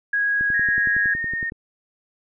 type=tone; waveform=sine; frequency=1652 Hz; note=G#6; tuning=10 cents flat; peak=-18 dBFS; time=0.13-1.14 s; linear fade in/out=5 ms
type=click train; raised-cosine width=3 ms; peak=-22 dBFS; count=13; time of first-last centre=0.41-1.521 s; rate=10.8 Hz
type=tone with pitch glide; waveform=sine; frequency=1864.7 to 1840.1 Hz; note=A#6 to A#6; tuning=0 to -23 cents; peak=-23 dBFS; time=0.54-1.5 s; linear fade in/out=5 ms; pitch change=-23 cents; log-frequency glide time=0.96-1.11 s
effects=none